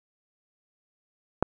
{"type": "click", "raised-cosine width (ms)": 1, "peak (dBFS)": -7, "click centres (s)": 1.426, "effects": []}